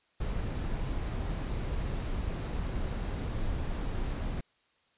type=noise; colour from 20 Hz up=brown; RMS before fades=-33 dBFS; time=0.2-4.41 s; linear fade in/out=5 ms; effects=white hiss -70 dBFS RMS until 4.97 s + resampled to 8000 Hz